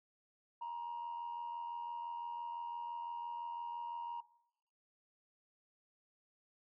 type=tone with amplitude modulation; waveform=sine; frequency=944 Hz; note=A#5; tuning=22 cents sharp; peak=-36 dBFS; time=0.61-4.21 s; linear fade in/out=10 ms; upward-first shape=sine; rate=85.9 Hz; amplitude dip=55%; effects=noise-tail reverb RT60 0.8 s tail -21 dB re dry + tanh soft clip ceiling -37 dBFS